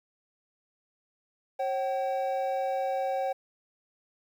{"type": "tone pair together", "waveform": "triangle", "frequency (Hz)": [540.5, 765], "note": ["C#5", "G5"], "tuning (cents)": [-44, -42], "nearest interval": "tritone", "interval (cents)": 602, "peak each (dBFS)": [-28, -28], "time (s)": [1.59, 3.33], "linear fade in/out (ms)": 10, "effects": ["10-bit"]}